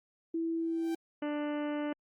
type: tone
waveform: sine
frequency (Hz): 329.6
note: E4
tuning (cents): 0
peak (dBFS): -30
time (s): 0.34-0.95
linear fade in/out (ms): 5
type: tone with exponential growth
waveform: sawtooth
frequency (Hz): 782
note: G5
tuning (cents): -4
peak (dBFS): -38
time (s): 0.56-0.95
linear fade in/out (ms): 5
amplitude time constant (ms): 83
type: harmonic tone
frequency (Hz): 295.4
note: D4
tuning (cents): +10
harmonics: 1 / 2 / 3 / 4 / 5 / 6 / 7 / 8 / 9 / 10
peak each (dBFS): -33 / -38 / -45 / -49 / -49 / -52 / -52 / -58 / -58 / -55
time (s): 1.22-1.93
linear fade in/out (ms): 5
effects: Opus 32 kbps